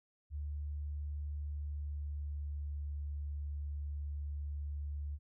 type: tone with pitch glide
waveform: sine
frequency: 73.42 to 72.7 Hz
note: D2 to D2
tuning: 0 to -17 cents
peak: -37 dBFS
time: 0.3-5.19 s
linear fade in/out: 50 ms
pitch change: -17 cents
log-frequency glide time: 1.34-2.82 s
effects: none